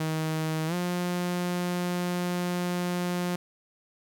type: tone with pitch glide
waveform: sawtooth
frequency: 158.1 to 177.46 Hz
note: D#3 to F3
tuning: +28 to +28 cents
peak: -23 dBFS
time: 0-3.36 s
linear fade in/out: 5 ms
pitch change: +200 cents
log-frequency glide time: 0.67-0.74 s
effects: none